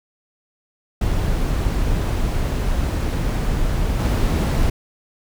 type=noise with level steps; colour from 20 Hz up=brown; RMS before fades=-20 / -17 dBFS; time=1.01-4.7 s; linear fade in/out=5 ms; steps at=3.99 s; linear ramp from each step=2 ms; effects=none